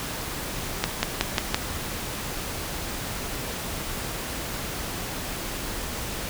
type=accelerating click train; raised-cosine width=0.2 ms; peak=-3 dBFS; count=5; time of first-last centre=0.84-1.545 s; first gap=190 ms; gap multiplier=0.95; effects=pink hiss -32 dBFS RMS until 6.29 s